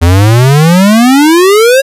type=exponential sweep; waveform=square; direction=up; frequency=82 to 554.4 Hz; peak=-3 dBFS; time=0.01-1.82 s; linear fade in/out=20 ms; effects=resampled to 32000 Hz